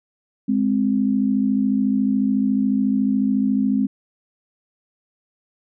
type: tone pair together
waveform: sine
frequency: 207.7 / 261.7 Hz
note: G#3 / C4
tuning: 0 / 0 cents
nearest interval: major third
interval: 400 cents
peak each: -19 dBFS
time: 0.48-3.87 s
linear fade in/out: 10 ms
effects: none